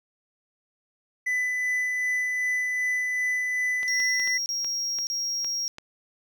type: tone with tremolo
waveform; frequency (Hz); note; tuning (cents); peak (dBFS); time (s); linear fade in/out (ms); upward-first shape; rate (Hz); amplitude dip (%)
triangle; 1998; B6; +20; -21; 1.26-4.38; 10; sine; 2.6; 25
type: clicks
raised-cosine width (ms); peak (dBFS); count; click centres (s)
0.2; -22; 8; 3.831 / 4.001 / 4.198 / 4.275 / 4.646 / 4.987 / 5.446 / 5.784
type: tone bursts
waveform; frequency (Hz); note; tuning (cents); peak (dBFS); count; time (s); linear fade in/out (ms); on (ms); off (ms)
triangle; 5600; F8; +4; -25; 3; 3.88-5.68; 0; 580; 30
effects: none